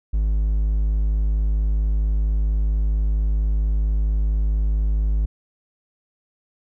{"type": "tone", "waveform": "triangle", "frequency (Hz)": 52.2, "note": "G#1", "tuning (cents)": 10, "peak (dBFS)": -15, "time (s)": [0.13, 5.26], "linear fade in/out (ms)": 10, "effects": []}